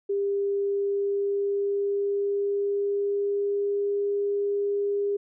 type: tone with pitch glide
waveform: sine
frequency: 400 to 404.6 Hz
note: G4 to G#4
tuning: +35 to -45 cents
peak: -23 dBFS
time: 0.09-5.17 s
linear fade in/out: 10 ms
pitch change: +20 cents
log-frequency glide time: 0.64-3.99 s
effects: none